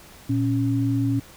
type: tone pair together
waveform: sine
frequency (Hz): 116.54 / 276.8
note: A#2 / C#4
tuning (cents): 0 / -2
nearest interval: octave + minor third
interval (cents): 1498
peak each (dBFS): -22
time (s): 0.29-1.2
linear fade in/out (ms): 10
effects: pink hiss -47 dBFS RMS until 1.36 s